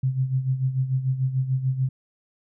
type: tone with tremolo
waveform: sine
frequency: 131.1 Hz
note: C3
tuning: 4 cents sharp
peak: -18 dBFS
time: 0.03-1.89 s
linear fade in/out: 5 ms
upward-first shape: sine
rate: 6.8 Hz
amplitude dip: 70%
effects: none